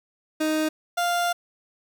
30% pulse tone pair in turn, 311.1 / 698.4 Hz, D#4 / F5, 0 / 0 cents, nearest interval octave + major second, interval 1400 cents, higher second, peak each -19 dBFS, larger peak neither, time 0.4-0.69 / 0.97-1.33 s, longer second, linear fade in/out 10 ms, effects none

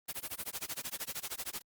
white noise with tremolo, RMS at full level -37 dBFS, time 0.08-1.62 s, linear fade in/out 10 ms, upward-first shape sine, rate 13 Hz, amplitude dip 100%, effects Opus 32 kbps

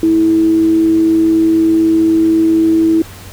sine tone with amplitude modulation, 325.4 Hz, E4, 22 cents flat, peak -6 dBFS, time 0.03-3.02 s, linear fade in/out 2 ms, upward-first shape sine, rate 104 Hz, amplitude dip 30%, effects added 95 Hz sine -34 dBFS peak until 3.32 s + pink hiss -35 dBFS RMS until 3.32 s

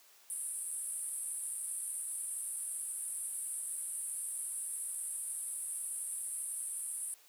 pink band-pass noise, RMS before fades -40 dBFS, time 0.3-7.14 s, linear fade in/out 0 ms, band 8600 to 11000 Hz, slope 96 dB/octave, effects white hiss -62 dBFS RMS until 7.28 s + high-pass 400 Hz 12 dB/octave

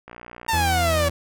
click train, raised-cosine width 0.5 ms, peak -23 dBFS, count 33, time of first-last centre 0.08-0.615 s, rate 59.8 Hz
sawtooth exponential sweep, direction down, 925 to 560 Hz, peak -16 dBFS, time 0.48-1.09 s, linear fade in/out 10 ms
40% pulse tone, 83.2 Hz, E2, 17 cents sharp, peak -22 dBFS, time 0.53-1.1 s, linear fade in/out 5 ms
effects none

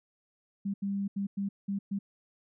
sine tone bursts at uneven times, 198.6 Hz, G3, 23 cents sharp, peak -29 dBFS, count 6, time 0.65-0.74 / 0.82-1.08 / 1.16-1.27 / 1.37-1.49 / 1.68-1.79 / 1.91-1.99 s, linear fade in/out 10 ms, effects none

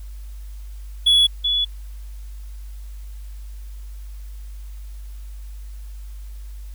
triangle / sine tone pair in turn, 3386 / 3413 Hz, G#7 / G#7, +33 / +47 cents, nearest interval unison, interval 14 cents, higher second, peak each -10 / -17 dBFS, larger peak first, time 1.06-1.27 / 1.44-1.65 s, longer neither, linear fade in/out 10 ms, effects added 50 Hz sine -32 dBFS peak until 6.74 s + white hiss -54 dBFS RMS until 6.74 s

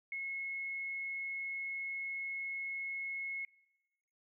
sine tone, 2177 Hz, C#7, 32 cents flat, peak -37 dBFS, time 0.12-3.45 s, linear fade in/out 2 ms, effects noise-tail reverb RT60 1.0 s tail -21 dB re dry

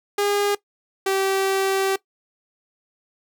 sawtooth tone pair in turn, 407.3 / 386.9 Hz, G#4 / G4, -34 / -23 cents, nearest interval minor second, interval 89 cents, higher first, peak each -15 dBFS, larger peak neither, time 0.18-0.55 / 1.06-1.96 s, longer second, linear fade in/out 5 ms, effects noise-tail reverb RT60 0.1 s tail -19 dB re dry

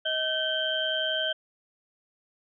sine tone cluster, 632 / 1540 / 3067 / 3198 Hz, D#5 / G6 / G7 / G7, +27 / -31 / -38 / +34 cents, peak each -31 dBFS, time 0.05-1.33 s, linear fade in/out 10 ms, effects none

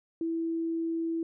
sine tone, 329.6 Hz, E4, in tune, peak -28 dBFS, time 0.21-1.23 s, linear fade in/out 2 ms, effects none

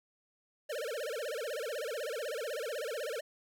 square tone with vibrato, 523.3 Hz, C5, in tune, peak -36 dBFS, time 0.69-3.21 s, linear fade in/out 10 ms, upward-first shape sine, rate 16 Hz, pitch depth 290 cents each way, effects none

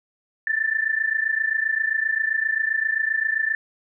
sine tone pair together, 1756 / 1783.6 Hz, A6 / A6, -4 / +23 cents, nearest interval unison, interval 27 cents, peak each -23 dBFS, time 0.47-3.55 s, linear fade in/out 2 ms, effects none

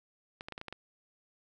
clicks, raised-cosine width 0.3 ms, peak -25 dBFS, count 7, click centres 0.409 / 0.485 / 0.523 / 0.579 / 0.614 / 0.683 / 0.726 s, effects none

